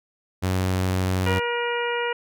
sawtooth tone, 93 Hz, F#2, 9 cents sharp, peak -17 dBFS, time 0.42-1.4 s, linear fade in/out 20 ms
harmonic tone, 477.1 Hz, A#4, 40 cents sharp, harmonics 1 / 2 / 3 / 4 / 5 / 6, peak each -26 / -29 / -31 / -32 / -33 / -34 dBFS, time 1.26-2.13 s, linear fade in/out 5 ms
effects none

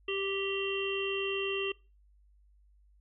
harmonic tone, 392 Hz, G4, in tune, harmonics 1 / 3 / 5 / 7 / 8, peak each -33 / -43 / -45 / -35 / -40 dBFS, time 0.08-1.72 s, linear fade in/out 5 ms, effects noise-tail reverb RT60 0.3 s tail -23 dB re dry + added 50 Hz sine -60 dBFS peak until 3 s

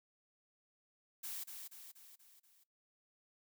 blue noise with echo, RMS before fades -44 dBFS, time 1.23-1.44 s, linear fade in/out 10 ms, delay 240 ms, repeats 5, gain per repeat -5 dB, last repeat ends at 2.64 s, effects noise-tail reverb RT60 0.2 s tail -22 dB re dry

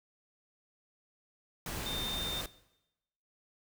sine tone in noise, 3624 Hz, A#7, 50 cents flat, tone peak -36 dBFS, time 1.86-2.41 s, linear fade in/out 2 ms, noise pink, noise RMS -39 dBFS, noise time 1.66-2.46 s, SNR 0 dB, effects noise-tail reverb RT60 0.9 s tail -18 dB re dry

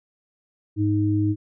sine tone pair together, 104.2 / 312 Hz, G#2 / D#4, +6 / +5 cents, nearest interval octave + perfect fifth, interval 1899 cents, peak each -21 dBFS, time 0.76-1.36 s, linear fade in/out 50 ms, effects none

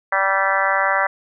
harmonic tone with a mistuned harmonic, 193.9 Hz, G3, 19 cents flat, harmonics 3 / 4 / 5 / 6 / 7 / 8 / 9 / 10, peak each -24 / -24 / -24 / -24 / -24 / -24 / -24 / -24 dBFS, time 0.12-1.07 s, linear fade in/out 5 ms, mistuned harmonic 10, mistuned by +36 cents, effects none

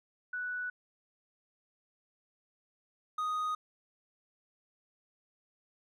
sine / triangle tone pair in turn, 1480 / 1244.5 Hz, F#6 / D#6, 0 / 0 cents, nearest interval minor third, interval 300 cents, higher first, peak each -34 / -29 dBFS, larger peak second, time 0.33-0.7 / 3.18-3.55 s, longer neither, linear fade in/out 5 ms, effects none

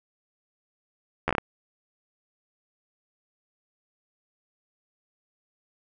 slowing click train, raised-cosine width 0.5 ms, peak -9 dBFS, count 6, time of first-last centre 1.28-1.382 s, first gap 12 ms, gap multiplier 1.27, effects none

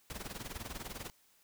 pink noise with tremolo, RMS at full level -41 dBFS, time 0.1-1.1 s, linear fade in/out 0 ms, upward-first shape sine, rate 20 Hz, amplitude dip 80%, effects white hiss -68 dBFS RMS until 1.43 s

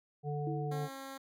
harmonic tone, 146.83 Hz, D3, in tune, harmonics 1 / 3 / 5, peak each -35 / -40 / -42 dBFS, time 0.23-0.89 s, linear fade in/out 50 ms
sine tone with exponential decay, 323.8 Hz, E4, 31 cents flat, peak -36 dBFS, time 0.47-1.07 s, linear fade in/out 1 ms, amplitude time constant 130 ms
10% pulse tone, 270 Hz, C#4, 45 cents flat, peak -35 dBFS, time 0.71-1.18 s, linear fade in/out 10 ms
effects none

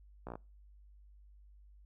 slowing click train, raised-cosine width 1 ms, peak -29 dBFS, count 6, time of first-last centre 0.27-0.355 s, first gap 16 ms, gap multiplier 1.03, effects noise-tail reverb RT60 0.3 s tail -25 dB re dry + added 50 Hz sine -56 dBFS peak until 1.85 s

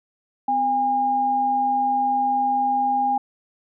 sine tone pair together, 255.8 / 812 Hz, C4 / G#5, -39 / -39 cents, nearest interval octave + minor sixth, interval 2000 cents, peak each -30 / -18 dBFS, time 0.48-3.18 s, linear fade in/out 5 ms, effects none

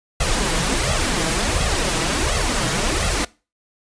pink noise with flanger, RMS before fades -20 dBFS, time 0.2-3.25 s, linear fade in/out 5 ms, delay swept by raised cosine 1.5 to 6.3 ms, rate 1.4 Hz, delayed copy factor +0.8, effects noise-tail reverb RT60 0.3 s tail -21 dB re dry + resampled to 22050 Hz

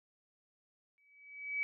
sine tone with exponential growth, 2283 Hz, D7, 50 cents flat, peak -30 dBFS, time 0.98-1.63 s, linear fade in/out 0 ms, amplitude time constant 140 ms, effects none

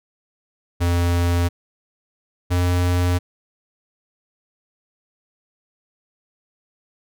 square tone pair in turn, 86.8 / 88.88 Hz, F2 / F2, -10 / +31 cents, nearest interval unison, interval 41 cents, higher second, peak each -17 dBFS, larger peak neither, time 0.8-1.49 / 2.5-3.19 s, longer neither, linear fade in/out 20 ms, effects none

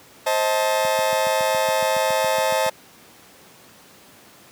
40% pulse chord, A diminished, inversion first, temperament just, 528 / 633.6 / 880 Hz, C5 / Eb5 / A5, +16 / +31 / 0 cents, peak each -22 dBFS, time 0.26-2.7 s, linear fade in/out 10 ms
click train, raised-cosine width 5 ms, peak -21 dBFS, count 14, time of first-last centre 0.85-2.663 s, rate 7.17 Hz
effects pink hiss -48 dBFS RMS until 4.51 s + high-pass 150 Hz 12 dB/octave

